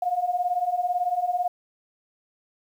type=beating tone pair; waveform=sine; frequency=703 / 721 Hz; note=F5 / F#5; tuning=+11 / -45 cents; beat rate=18 Hz; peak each=-27 / -24 dBFS; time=0.02-1.48 s; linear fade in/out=5 ms; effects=9-bit